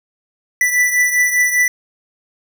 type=beating tone pair; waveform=square; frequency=1975.5 / 1980.5 Hz; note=B6 / B6; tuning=0 / +4 cents; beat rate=5 Hz; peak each=-14 / -20 dBFS; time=0.61-1.68 s; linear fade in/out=2 ms; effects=none